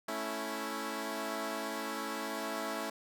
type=chord; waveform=10% pulse; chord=A major; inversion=none; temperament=equal; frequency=220 / 277.2 / 329.6 Hz; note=A3 / C#4 / E4; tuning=0 / 0 / 0 cents; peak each=-32 dBFS; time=0.08-2.9 s; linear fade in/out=5 ms; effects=none